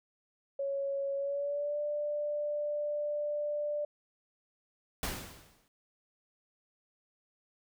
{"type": "tone with pitch glide", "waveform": "sine", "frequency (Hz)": [554.4, 590.8], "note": ["C#5", "D5"], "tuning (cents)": [0, 10], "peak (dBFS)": -31, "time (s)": [0.59, 3.85], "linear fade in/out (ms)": 5, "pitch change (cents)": 110, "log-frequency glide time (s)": [1.16, 1.79]}
{"type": "noise with exponential decay", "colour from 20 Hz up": "pink", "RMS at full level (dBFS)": -33, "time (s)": [5.03, 5.68], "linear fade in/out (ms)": 1, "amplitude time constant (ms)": 140}
{"effects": []}